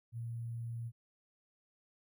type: tone with sample-and-hold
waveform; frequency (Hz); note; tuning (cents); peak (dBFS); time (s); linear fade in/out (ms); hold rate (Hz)
sine; 116.54; A#2; 0; -38; 0.12-0.92; 50; 11025
effects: none